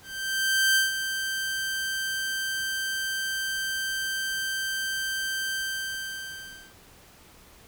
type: tone with ADSR envelope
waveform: sawtooth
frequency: 1563 Hz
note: G6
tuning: 6 cents flat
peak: -15 dBFS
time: 0.02-6.75 s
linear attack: 740 ms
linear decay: 150 ms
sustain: -9 dB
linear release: 1200 ms
effects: pink hiss -53 dBFS RMS until 7.67 s